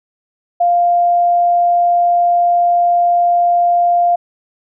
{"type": "tone", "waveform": "sine", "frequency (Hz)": 698.5, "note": "F5", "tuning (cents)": 0, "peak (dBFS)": -9, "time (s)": [0.6, 4.16], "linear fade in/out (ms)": 10, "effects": []}